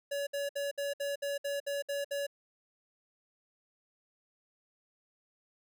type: tone bursts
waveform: square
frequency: 566 Hz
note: C#5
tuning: 36 cents sharp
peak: -33 dBFS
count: 10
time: 0.11-2.268 s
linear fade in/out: 10 ms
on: 160 ms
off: 62 ms
effects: none